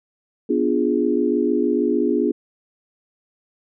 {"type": "chord", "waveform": "sine", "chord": "B diminished seventh", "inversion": "none", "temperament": "equal", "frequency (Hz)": [246.9, 293.7, 349.2, 415.3], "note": ["B3", "D4", "F4", "Ab4"], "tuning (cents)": [0, 0, 0, 0], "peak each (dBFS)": -22, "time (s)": [0.49, 2.32], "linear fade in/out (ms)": 10, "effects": []}